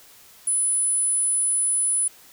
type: tone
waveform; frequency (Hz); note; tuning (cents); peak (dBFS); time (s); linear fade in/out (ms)
sine; 10010; D#9; +9; -19; 0.47-2.08; 5
effects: white hiss -50 dBFS RMS until 2.32 s